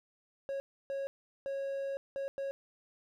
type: tone bursts at uneven times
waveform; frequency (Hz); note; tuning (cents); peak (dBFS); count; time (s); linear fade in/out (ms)
triangle; 549; C#5; -17; -32; 5; 0.49-0.6 / 0.9-1.07 / 1.46-1.97 / 2.16-2.28 / 2.38-2.51; 0
effects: none